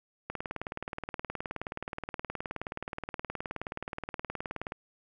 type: click train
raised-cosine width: 0.5 ms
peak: -20 dBFS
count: 85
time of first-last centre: 0.3-4.721 s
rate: 19 Hz
effects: none